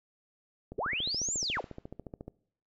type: click train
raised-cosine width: 2 ms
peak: -28 dBFS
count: 23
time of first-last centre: 0.72-2.28 s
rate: 14.1 Hz
type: linear two-way sweep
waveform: sine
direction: up then down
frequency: 311.1 to 7500 to 311.1 Hz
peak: -30 dBFS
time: 0.78-1.61 s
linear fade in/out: 5 ms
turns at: 1.35 s
effects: noise-tail reverb RT60 0.6 s tail -22 dB re dry